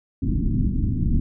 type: low-pass noise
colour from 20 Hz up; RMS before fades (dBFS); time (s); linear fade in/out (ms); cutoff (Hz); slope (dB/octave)
pink; -21; 0.22-1.2; 5; 290; 48
effects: none